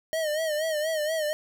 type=tone with vibrato; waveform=square; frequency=622.3 Hz; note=D#5; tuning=in tune; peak=-26 dBFS; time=0.13-1.33 s; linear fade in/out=0 ms; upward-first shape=sine; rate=4.2 Hz; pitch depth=79 cents each way; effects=none

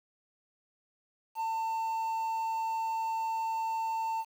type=tone with quantisation; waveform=triangle; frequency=897 Hz; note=A5; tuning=33 cents sharp; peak=-28 dBFS; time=1.35-4.25 s; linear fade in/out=50 ms; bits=9; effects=none

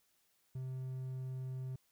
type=tone; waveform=triangle; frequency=129.9 Hz; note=C3; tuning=12 cents flat; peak=-37 dBFS; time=0.55-1.76 s; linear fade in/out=5 ms; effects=white hiss -75 dBFS RMS until 1.91 s

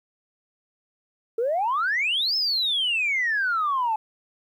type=exponential two-way sweep; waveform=sine; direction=up then down; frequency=438.5 to 5300 to 849 Hz; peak=-20 dBFS; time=1.38-3.96 s; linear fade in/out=5 ms; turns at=2.36 s; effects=tanh soft clip ceiling -17 dBFS + 10-bit

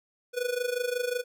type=tone with amplitude modulation; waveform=square; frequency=491.6 Hz; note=B4; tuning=8 cents flat; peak=-25 dBFS; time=0.33-1.24 s; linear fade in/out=50 ms; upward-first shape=sine; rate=25.5 Hz; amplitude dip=80%; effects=none

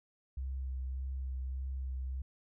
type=tone with vibrato; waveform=sine; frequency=65.41 Hz; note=C2; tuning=in tune; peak=-35 dBFS; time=0.37-2.22 s; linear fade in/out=5 ms; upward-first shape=sine; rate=1.7 Hz; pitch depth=20 cents each way; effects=none

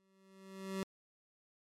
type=tone with exponential growth; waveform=25% pulse; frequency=192.1 Hz; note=G3; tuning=35 cents flat; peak=-31 dBFS; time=0-0.83 s; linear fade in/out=0 ms; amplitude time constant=180 ms; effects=low-pass 12000 Hz 12 dB/octave + MP3 96 kbps

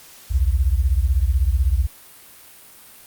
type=beating tone pair; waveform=sine; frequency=60 / 76 Hz; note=B1 / D#2; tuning=-49 / -40 cents; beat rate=16 Hz; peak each=-17 / -19 dBFS; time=0.3-1.87 s; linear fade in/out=20 ms; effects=white hiss -45 dBFS RMS until 3.06 s + Opus 48 kbps

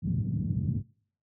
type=band-pass noise; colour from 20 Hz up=pink; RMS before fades=-29 dBFS; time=0.02-0.83 s; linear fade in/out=50 ms; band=100 to 190 Hz; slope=24 dB/octave; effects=noise-tail reverb RT60 0.6 s tail -26 dB re dry

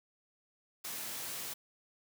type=high-pass noise; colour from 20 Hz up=white; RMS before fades=-41 dBFS; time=0.84-1.54 s; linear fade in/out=10 ms; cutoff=100 Hz; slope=12 dB/octave; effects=none

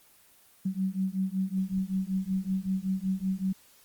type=beating tone pair; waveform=sine; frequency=187.2 / 192.5 Hz; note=F#3 / G3; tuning=+20 / -31 cents; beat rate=5.3 Hz; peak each=-30 dBFS; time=0.65-3.53 s; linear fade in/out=10 ms; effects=white hiss -59 dBFS RMS until 3.84 s + Opus 24 kbps

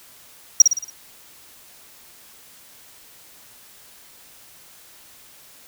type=tone with echo; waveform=triangle; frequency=5720 Hz; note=F8; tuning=41 cents sharp; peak=-3 dBFS; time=0.6-0.62 s; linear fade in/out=2 ms; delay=56 ms; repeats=5; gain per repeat=-6 dB; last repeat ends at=0.9 s; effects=white hiss -48 dBFS RMS until 5.67 s

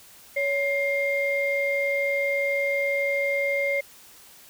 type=tone pair together; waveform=sine; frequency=560 / 2114 Hz; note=C#5 / C7; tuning=+18 / +17 cents; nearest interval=octave + major seventh; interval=2299 cents; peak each=-24 dBFS; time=0.36-3.81 s; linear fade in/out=10 ms; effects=tanh soft clip ceiling -15 dBFS + white hiss -50 dBFS RMS until 4.49 s

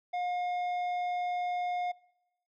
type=tone with tanh clipping; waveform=triangle; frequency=715 Hz; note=F5; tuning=41 cents sharp; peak=-32 dBFS; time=0.13-1.92 s; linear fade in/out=10 ms; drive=13 dB; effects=noise-tail reverb RT60 0.9 s tail -23 dB re dry

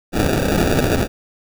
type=noise with sample-and-hold; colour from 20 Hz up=blue; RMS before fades=-17 dBFS; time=0.12-1.08 s; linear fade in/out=50 ms; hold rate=1050 Hz; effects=none

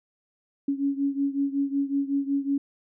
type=beating tone pair; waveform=sine; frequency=277.2 / 282.6 Hz; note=C#4 / C#4; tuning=0 / +34 cents; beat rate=5.4 Hz; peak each=-25 / -28 dBFS; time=0.68-2.58 s; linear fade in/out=5 ms; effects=none

